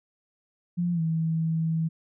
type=tone with pitch glide; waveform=sine; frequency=174.61 to 161.98 Hz; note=F3 to E3; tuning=0 to -30 cents; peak=-23 dBFS; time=0.77-1.89 s; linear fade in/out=20 ms; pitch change=-130 cents; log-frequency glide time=0.93-1.01 s; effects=none